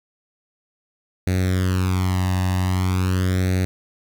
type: tone with flanger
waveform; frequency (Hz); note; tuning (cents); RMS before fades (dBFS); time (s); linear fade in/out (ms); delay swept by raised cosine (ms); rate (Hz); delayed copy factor
sawtooth; 92.5; F#2; 0; -20; 1.27-3.65; 0; 0.48 to 1.09; 0.43; +0.85
effects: none